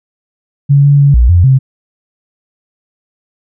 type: tone with pitch steps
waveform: sine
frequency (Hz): 141.1 / 142.7 / 141.4 / 59.6 / 87.7 / 132.7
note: C#3 / D3 / C#3 / A#1 / F2 / C3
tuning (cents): +31 / -49 / +35 / +39 / +8 / +25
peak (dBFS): -3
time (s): 0.69-1.59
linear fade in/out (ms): 20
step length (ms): 150
effects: none